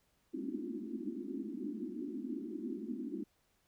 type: band-pass noise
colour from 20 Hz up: pink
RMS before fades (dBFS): -41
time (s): 0.33-3.24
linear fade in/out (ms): 10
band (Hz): 210 to 360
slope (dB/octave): 96
effects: pink hiss -75 dBFS RMS until 3.67 s